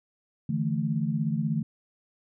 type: chord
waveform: sine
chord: D suspended second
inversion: none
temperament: equal with one note detuned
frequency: 148.28 / 164.81 / 220 Hz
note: D3 / E3 / A3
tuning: +17 / 0 / 0 cents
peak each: -29 dBFS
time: 0.49-1.63 s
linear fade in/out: 5 ms
effects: none